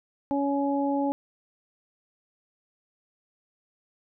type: harmonic tone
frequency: 280.4 Hz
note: C#4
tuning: 20 cents sharp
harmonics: 1 / 2 / 3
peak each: -25 / -30 / -30 dBFS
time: 0.31-1.12 s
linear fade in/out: 0 ms
effects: none